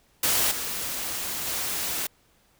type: noise with level steps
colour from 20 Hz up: white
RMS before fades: -23 / -31 / -29 dBFS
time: 0.23-2.07 s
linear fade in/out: 5 ms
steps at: 0.51 / 1.47 s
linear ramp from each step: 5 ms
effects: pink hiss -63 dBFS RMS until 2.59 s